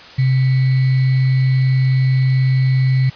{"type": "tone with sample-and-hold", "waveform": "sine", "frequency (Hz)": 130.81, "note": "C3", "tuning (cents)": 0, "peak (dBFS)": -11, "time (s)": [0.18, 3.1], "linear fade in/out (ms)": 10, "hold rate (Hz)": 2100, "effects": ["white hiss -38 dBFS RMS until 3.15 s", "resampled to 11025 Hz"]}